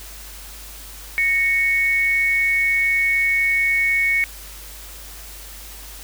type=tone pair together; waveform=sine; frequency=1864.7 / 2214 Hz; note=A#6 / C#7; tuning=0 / -3 cents; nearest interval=minor third; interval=297 cents; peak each=-24 / -16 dBFS; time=1.18-4.24 s; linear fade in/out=0 ms; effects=added 50 Hz sine -39 dBFS peak until 6.03 s + white hiss -39 dBFS RMS until 6.03 s